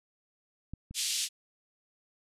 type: clicks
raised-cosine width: 5 ms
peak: -27 / -31 dBFS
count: 2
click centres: 0.736 / 0.91 s
type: band-pass noise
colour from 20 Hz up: pink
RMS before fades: -32 dBFS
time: 0.94-1.29 s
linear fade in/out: 50 ms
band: 3100 to 10000 Hz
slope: 24 dB/octave
effects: resampled to 32000 Hz